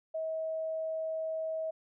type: tone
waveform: sine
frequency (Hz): 640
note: D#5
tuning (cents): +49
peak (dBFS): -32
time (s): 0.14-1.71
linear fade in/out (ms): 10
effects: none